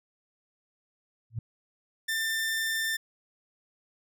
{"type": "tone with exponential growth", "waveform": "sine", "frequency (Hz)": 114.3, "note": "A#2", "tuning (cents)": -34, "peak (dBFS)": -25, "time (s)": [1.3, 1.39], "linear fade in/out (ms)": 5, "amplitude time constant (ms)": 18}
{"type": "tone", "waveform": "sawtooth", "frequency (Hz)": 1789, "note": "A6", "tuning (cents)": 28, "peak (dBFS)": -24, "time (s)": [2.08, 2.97], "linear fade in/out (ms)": 10}
{"effects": []}